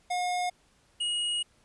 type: tone pair in turn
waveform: square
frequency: 719 / 2886 Hz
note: F#5 / F#7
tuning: -50 / -44 cents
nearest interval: 2 octaves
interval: 2406 cents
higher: second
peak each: -28 dBFS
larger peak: neither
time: 0.1-0.5 / 1-1.43 s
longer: second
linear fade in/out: 10 ms
effects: pink hiss -65 dBFS RMS until 1.64 s + resampled to 24000 Hz